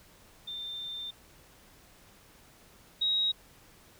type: tone pair in turn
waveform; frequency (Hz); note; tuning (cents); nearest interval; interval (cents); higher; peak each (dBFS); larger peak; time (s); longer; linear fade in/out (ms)
sine; 3588 / 3801; A7 / A#7; +33 / +33; minor second; 100; second; -36 / -25; second; 0.47-1.11 / 3.01-3.32; first; 10
effects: pink hiss -58 dBFS RMS until 3.99 s